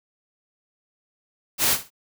white noise with echo, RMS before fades -20 dBFS, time 1.58-1.78 s, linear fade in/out 50 ms, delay 62 ms, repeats 2, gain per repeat -14 dB, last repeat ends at 1.904 s, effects none

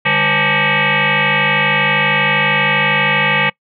sine tone with frequency modulation, 146.2 Hz, D3, 7 cents flat, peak -11 dBFS, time 0.05-3.5 s, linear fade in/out 10 ms, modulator 345 Hz, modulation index 7.7, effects noise-tail reverb RT60 0.1 s tail -24 dB re dry

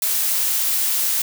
blue noise, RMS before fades -20 dBFS, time 0.02-1.22 s, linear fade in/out 2 ms, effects none

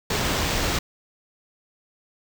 pink noise with sample-and-hold, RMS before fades -24 dBFS, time 0.1-0.79 s, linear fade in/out 5 ms, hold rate 11025 Hz, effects none

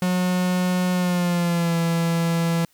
45% pulse tone with pitch glide, 181.5 to 167.4 Hz, F#3 to E3, -33 to +27 cents, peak -19 dBFS, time 0.02-2.65 s, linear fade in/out 2 ms, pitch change -140 cents, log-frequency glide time 0.92-1.77 s, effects white hiss -61 dBFS RMS until 2.73 s

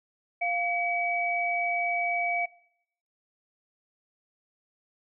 sine tone pair together, 698.5 / 2276 Hz, F5 / C#7, 0 / +45 cents, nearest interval octave + minor sixth, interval 2045 cents, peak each -28 dBFS, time 0.41-2.46 s, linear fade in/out 10 ms, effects noise-tail reverb RT60 0.7 s tail -20 dB re dry

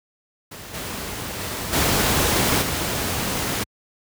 pink noise with level steps, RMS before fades -37 / -30 / -28 / -19 / -24 dBFS, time 0.51-3.64 s, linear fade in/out 10 ms, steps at 0.73 / 1.39 / 1.72 / 2.61 s, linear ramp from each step 20 ms, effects high-pass 60 Hz 12 dB/octave

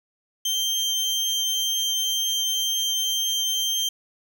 30% pulse tone, 3151 Hz, G7, 8 cents sharp, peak -19 dBFS, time 0.45-3.89 s, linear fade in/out 5 ms, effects none

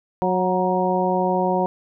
harmonic tone with a mistuned harmonic, 183.2 Hz, F#3, 17 cents flat, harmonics 1 / 2 / 3 / 4 / 5, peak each -24 / -24 / -24 / -24 / -24 dBFS, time 0.22-1.66 s, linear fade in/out 0 ms, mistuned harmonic 5, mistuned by +42 cents, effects none

